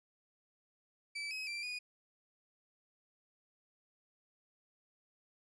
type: tone with pitch steps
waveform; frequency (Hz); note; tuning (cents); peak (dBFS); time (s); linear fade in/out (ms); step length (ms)
30% pulse; 2313 / 2546 / 2357 / 2465; D7 / D#7 / D7 / D#7; -27 / +39 / +6 / -17; -36; 1.15-1.79; 10; 160
effects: resampled to 22050 Hz